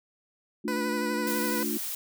sine chord, D minor, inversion second, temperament just, 220.2 / 293.7 / 352.4 Hz, A3 / D4 / F4, +2 / 0 / +16 cents, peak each -32 / -33 / -34 dBFS, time 0.64-1.78 s, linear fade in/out 10 ms
15% pulse tone with vibrato, 494.2 Hz, B4, 1 cent sharp, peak -24 dBFS, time 0.68-1.63 s, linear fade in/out 0 ms, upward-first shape sine, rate 12 Hz, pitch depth 28 cents each way
blue noise, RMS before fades -34 dBFS, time 1.27-1.95 s, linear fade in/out 2 ms
effects none

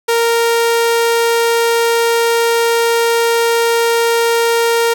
sawtooth tone, 464.4 Hz, A#4, 7 cents flat, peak -7 dBFS, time 0.08-4.94 s, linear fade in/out 10 ms, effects none

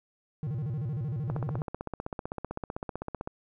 triangle tone with vibrato, 132.8 Hz, C3, 26 cents sharp, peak -28 dBFS, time 0.43-1.62 s, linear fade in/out 0 ms, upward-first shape square, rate 13 Hz, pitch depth 260 cents each way
click train, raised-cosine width 1 ms, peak -20 dBFS, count 32, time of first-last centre 1.3-3.275 s, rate 15.7 Hz
effects none

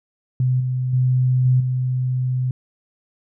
sine tone with level steps, 127.5 Hz, C3, 44 cents flat, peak -15 / -19 / -14 / -12 / -18 dBFS, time 0.4-2.51 s, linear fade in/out 2 ms, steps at 0.6 / 0.93 / 1.45 / 1.6 s, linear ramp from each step 5 ms, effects none

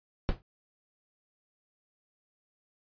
brown noise with exponential decay, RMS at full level -25 dBFS, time 0.29-0.42 s, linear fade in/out 0 ms, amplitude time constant 27 ms, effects resampled to 11025 Hz

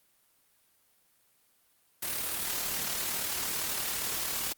white noise with amplitude modulation, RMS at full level -31 dBFS, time 2.02-4.53 s, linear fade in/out 10 ms, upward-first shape sine, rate 37.7 Hz, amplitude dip 45%, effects white hiss -68 dBFS RMS until 4.57 s + Opus 32 kbps

